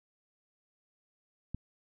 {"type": "click", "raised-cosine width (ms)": 5, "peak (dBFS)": -24, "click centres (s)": 1.546, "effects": []}